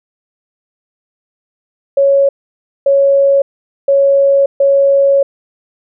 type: tone bursts at uneven times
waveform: sine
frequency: 554.4 Hz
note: C#5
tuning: in tune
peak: -6 dBFS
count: 4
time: 1.97-2.29 / 2.86-3.42 / 3.88-4.46 / 4.6-5.23 s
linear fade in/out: 5 ms
effects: none